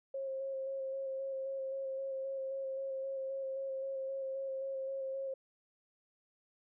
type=tone with vibrato; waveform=sine; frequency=537 Hz; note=C5; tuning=45 cents sharp; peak=-36 dBFS; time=0.14-5.34 s; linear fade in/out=5 ms; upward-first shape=square; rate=3.8 Hz; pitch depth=14 cents each way; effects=none